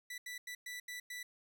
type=tone bursts at uneven times; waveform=sawtooth; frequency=1973 Hz; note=B6; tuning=2 cents flat; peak=-39 dBFS; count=6; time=0.1-0.18 / 0.26-0.38 / 0.47-0.55 / 0.66-0.8 / 0.88-1 / 1.1-1.23 s; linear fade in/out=5 ms; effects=none